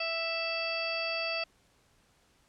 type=harmonic tone; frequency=660 Hz; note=E5; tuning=2 cents sharp; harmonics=1 / 2 / 3 / 4 / 5 / 7 / 8; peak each=-36 / -41 / -45 / -34 / -44 / -37 / -49 dBFS; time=0-1.44 s; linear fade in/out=5 ms; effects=pink hiss -67 dBFS RMS until 2.48 s + low-pass 10000 Hz 12 dB/octave